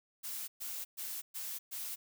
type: noise bursts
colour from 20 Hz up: blue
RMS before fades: -41 dBFS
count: 5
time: 0.23-1.96 s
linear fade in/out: 20 ms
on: 250 ms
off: 120 ms
effects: none